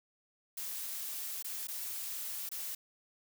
blue noise with dropouts, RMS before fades -40 dBFS, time 0.57-2.75 s, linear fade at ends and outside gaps 5 ms, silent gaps 1.426-1.444 / 1.672-1.683 / 2.491-2.515 s, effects none

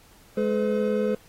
triangle tone cluster, 210 / 428.3 / 507 Hz, G#3 / A4 / B4, +19 / -47 / +45 cents, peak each -24 dBFS, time 0.37-1.15 s, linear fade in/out 5 ms, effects pink hiss -55 dBFS RMS until 1.28 s + AAC 48 kbps

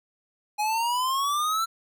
square exponential sweep, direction up, 830.6 to 1355 Hz, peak -24 dBFS, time 0.58-1.66 s, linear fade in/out 20 ms, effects none

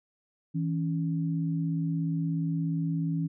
sine tone pair together, 162.36 / 279.3 Hz, E3 / C#4, -26 / +13 cents, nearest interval major sixth, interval 939 cents, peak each -27 / -33 dBFS, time 0.54-3.28 s, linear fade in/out 20 ms, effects none

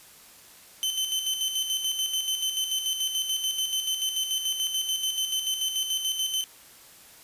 sawtooth tone with tremolo, 3064 Hz, G7, 40 cents flat, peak -21 dBFS, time 0.83-6.44 s, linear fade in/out 0 ms, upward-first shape square, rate 6.9 Hz, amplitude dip 50%, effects white hiss -51 dBFS RMS until 7.23 s + resampled to 32000 Hz

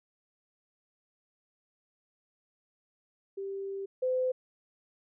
sine tone pair in turn, 392 / 511 Hz, G4 / C5, 0 / -41 cents, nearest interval perfect fourth, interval 459 cents, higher second, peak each -34 / -26 dBFS, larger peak second, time 3.37-3.86 / 4.02-4.32 s, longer first, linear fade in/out 10 ms, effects none

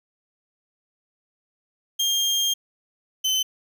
30% pulse tone pair in turn, 3210 / 3057 Hz, G7 / G7, +40 / -44 cents, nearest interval minor second, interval 84 cents, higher first, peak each -17 dBFS, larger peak neither, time 1.99-2.54 / 3.24-3.43 s, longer first, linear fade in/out 10 ms, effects none

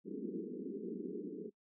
white band-pass noise, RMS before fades -43 dBFS, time 0.04-1.51 s, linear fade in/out 50 ms, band 180 to 440 Hz, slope 96 dB/octave, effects noise-tail reverb RT60 0.1 s tail -25 dB re dry

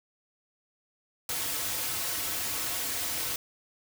white noise with comb filter, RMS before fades -32 dBFS, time 1.29-3.36 s, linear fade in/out 2 ms, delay 5 ms, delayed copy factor -0.7, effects none

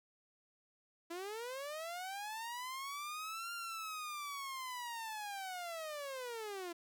sawtooth linear two-way sweep, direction up then down, 329.6 to 1400 to 334.8 Hz, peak -38 dBFS, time 1.1-6.73 s, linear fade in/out 10 ms, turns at 3.53 s, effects none

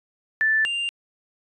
sine / triangle tone pair in turn, 1760 / 2791 Hz, A6 / F7, 0 / -2 cents, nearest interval minor sixth, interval 798 cents, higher second, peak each -17 / -22 dBFS, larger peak first, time 0.41-0.65 / 0.65-0.89 s, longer neither, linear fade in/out 0 ms, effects resampled to 24000 Hz

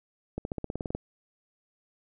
accelerating click train, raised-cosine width 2 ms, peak -19 dBFS, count 11, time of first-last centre 0.38-0.95 s, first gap 71 ms, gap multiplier 0.95, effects none

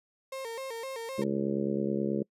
35% pulse tone with vibrato, 493.9 Hz, B4, in tune, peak -34 dBFS, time 0.32-1.24 s, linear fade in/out 5 ms, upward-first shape square, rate 3.9 Hz, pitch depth 130 cents each way
harmonic tone, 69.3 Hz, C#2, in tune, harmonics 2 / 3 / 4 / 5 / 6 / 7 / 8, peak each -39 / -31 / -40 / -33 / -35 / -38 / -39 dBFS, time 1.18-2.23 s, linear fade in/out 5 ms
effects noise-tail reverb RT60 0.1 s tail -26 dB re dry + resampled to 32000 Hz

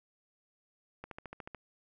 click train, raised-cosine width 0.5 ms, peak -28 dBFS, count 8, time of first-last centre 1.04-1.547 s, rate 13.8 Hz, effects none

